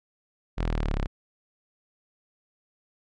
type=exponential sweep; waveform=sawtooth; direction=down; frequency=43.31 to 32.7 Hz; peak=-21 dBFS; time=0.57-1.07 s; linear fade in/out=20 ms; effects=low-pass 4000 Hz 12 dB/octave